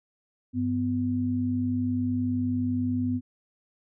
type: tone pair together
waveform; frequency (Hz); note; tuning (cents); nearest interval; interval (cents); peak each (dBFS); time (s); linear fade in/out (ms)
sine; 99.5 / 250.7; G2 / B3; +26 / +26; octave + major third; 1600; -30 / -25; 0.53-3.21; 50
effects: none